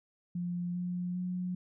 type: tone with pitch steps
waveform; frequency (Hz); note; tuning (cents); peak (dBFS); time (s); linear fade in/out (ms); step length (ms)
sine; 175.7 / 178.26 / 180.85; F3 / F3 / F#3; +11 / +36 / -39; -32; 0.35-1.55; 5; 400
effects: none